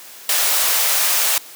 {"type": "high-pass noise", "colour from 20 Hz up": "white", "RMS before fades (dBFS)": -17, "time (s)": [0.29, 1.38], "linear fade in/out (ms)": 2, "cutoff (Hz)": 510, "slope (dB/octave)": 24, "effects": ["white hiss -39 dBFS RMS until 1.55 s", "high-pass 300 Hz 12 dB/octave"]}